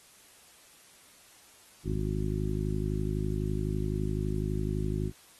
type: harmonic tone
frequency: 51.91 Hz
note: G#1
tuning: in tune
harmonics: 1 / 2 / 3 / 4 / 5 / 6 / 7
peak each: -33 / -34 / -34 / -38 / -40 / -42 / -37 dBFS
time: 1.84-5.12 s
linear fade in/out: 50 ms
effects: white hiss -57 dBFS RMS until 5.39 s + AAC 32 kbps